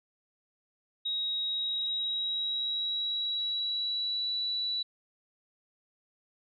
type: tone with pitch glide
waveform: sine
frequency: 3800 to 3943 Hz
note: A#7 to B7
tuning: +33 to -4 cents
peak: -29 dBFS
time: 1.05-4.83 s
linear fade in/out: 10 ms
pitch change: +63 cents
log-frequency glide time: 1.44-4.31 s
effects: none